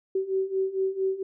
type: beating tone pair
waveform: sine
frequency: 380 / 384.4 Hz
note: F#4 / G4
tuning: +46 / -34 cents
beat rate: 4.4 Hz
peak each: -29 / -26 dBFS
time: 0.15-1.23 s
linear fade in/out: 5 ms
effects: none